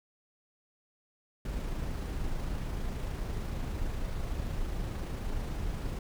brown noise with amplitude modulation, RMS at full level -33 dBFS, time 1.45-5.99 s, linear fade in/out 2 ms, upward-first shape sine, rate 26.6 Hz, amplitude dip 25%, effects none

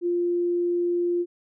sine tone, 349.2 Hz, F4, in tune, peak -21 dBFS, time 0.01-1.26 s, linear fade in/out 50 ms, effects none

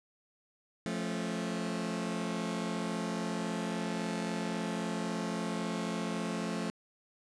sawtooth chord, F augmented, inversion none, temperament just, 174.61 / 218.3 / 272.8 Hz, F3 / A3 / C#4, 0 / -13 / -28 cents, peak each -33 / -32 / -37 dBFS, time 0.86-6.7 s, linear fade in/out 0 ms, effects resampled to 22050 Hz

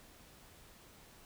silence, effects pink hiss -59 dBFS RMS until 1.25 s

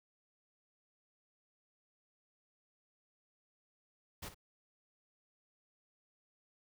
pink noise with echo, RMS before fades -44 dBFS, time 4.22-4.29 s, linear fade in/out 10 ms, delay 56 ms, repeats 1, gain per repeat -12 dB, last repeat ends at 4.346 s, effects none

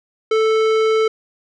sine tone with tanh clipping, 440 Hz, A4, in tune, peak -15 dBFS, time 0.31-1.08 s, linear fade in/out 5 ms, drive 17 dB, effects none

